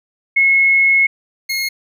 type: tone pair in turn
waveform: sine / 25% pulse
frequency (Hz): 2177 / 2154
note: C#7 / C7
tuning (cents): -32 / +50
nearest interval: unison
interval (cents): 18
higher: first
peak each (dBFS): -9 / -14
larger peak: first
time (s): 0.36-1.07 / 1.49-1.69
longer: first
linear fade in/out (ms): 10
effects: none